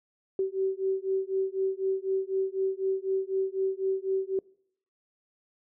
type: beating tone pair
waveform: sine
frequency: 381.5 / 385.5 Hz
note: G4 / G4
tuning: -47 / -29 cents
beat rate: 4 Hz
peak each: -29 dBFS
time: 0.39-4.39 s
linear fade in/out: 2 ms
effects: noise-tail reverb RT60 0.7 s tail -25 dB re dry